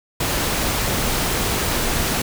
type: noise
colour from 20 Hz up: pink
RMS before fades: -21 dBFS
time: 0.2-2.22 s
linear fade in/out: 5 ms
effects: none